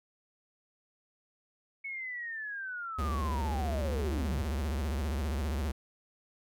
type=linear sweep; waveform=sine; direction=down; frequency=2217 to 49.6 Hz; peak=-36 dBFS; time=1.84-4.47 s; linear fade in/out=10 ms
type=tone with vibrato; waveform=square; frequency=72.4 Hz; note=D2; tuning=24 cents flat; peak=-31 dBFS; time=2.98-5.72 s; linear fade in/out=10 ms; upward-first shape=triangle; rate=15 Hz; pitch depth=260 cents each way
effects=none